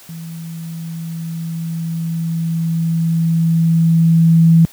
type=tone with level ramp; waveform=sine; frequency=164.81 Hz; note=E3; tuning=in tune; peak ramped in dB=-27 to -5 dBFS; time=0.09-4.65 s; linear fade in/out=0 ms; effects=white hiss -42 dBFS RMS until 4.72 s + high-pass 80 Hz 12 dB/octave

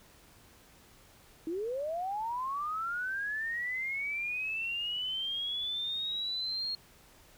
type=linear sweep; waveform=sine; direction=up; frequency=311.1 to 4291 Hz; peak=-32 dBFS; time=1.47-6.75 s; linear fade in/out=2 ms; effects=pink hiss -59 dBFS RMS until 7.37 s

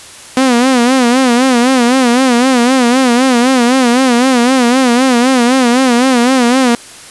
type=tone with vibrato; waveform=sawtooth; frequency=250.5 Hz; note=B3; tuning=25 cents sharp; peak=-3 dBFS; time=0.37-6.75 s; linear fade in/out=2 ms; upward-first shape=sine; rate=3.9 Hz; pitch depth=110 cents each way; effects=white hiss -33 dBFS RMS until 7.1 s + resampled to 24000 Hz

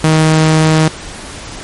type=tone; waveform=sawtooth; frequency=157.5 Hz; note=D#3; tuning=21 cents sharp; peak=-3 dBFS; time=0.04-0.88 s; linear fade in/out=0 ms; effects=pink hiss -28 dBFS RMS until 1.63 s + MP3 48 kbps

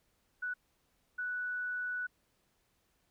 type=tone bursts at uneven times; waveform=sine; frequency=1480 Hz; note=F#6; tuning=in tune; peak=-34 dBFS; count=2; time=0.42-0.54 / 1.18-2.07 s; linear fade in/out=10 ms; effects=pink hiss -75 dBFS RMS until 3.1 s

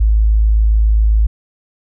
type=tone; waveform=sine; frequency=53.7 Hz; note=A1; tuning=41 cents flat; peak=-8 dBFS; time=0-1.27 s; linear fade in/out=10 ms; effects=none

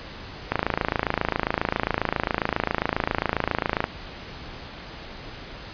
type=click train; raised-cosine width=0.5 ms; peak=-6 dBFS; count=92; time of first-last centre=0.52-3.841 s; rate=27.4 Hz; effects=pink hiss -39 dBFS RMS until 5.73 s + resampled to 11025 Hz

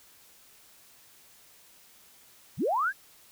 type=linear sweep; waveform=sine; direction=up; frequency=77 to 1700 Hz; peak=-24 dBFS; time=2.57-2.93 s; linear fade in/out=50 ms; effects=white hiss -57 dBFS RMS until 3.31 s

